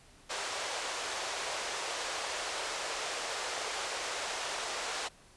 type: band-pass noise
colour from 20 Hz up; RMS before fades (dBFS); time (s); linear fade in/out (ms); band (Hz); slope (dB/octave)
pink; -37; 0.29-5.09; 20; 480 to 8200; 24
effects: pink hiss -59 dBFS RMS until 5.36 s + resampled to 24000 Hz